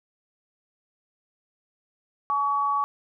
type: tone pair together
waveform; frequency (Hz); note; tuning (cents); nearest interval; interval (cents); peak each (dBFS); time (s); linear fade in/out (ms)
sine; 848 / 1131.9; G#5 / C#6; +36 / +36; perfect fourth; 500; -29 / -22; 2.3-2.84; 0
effects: none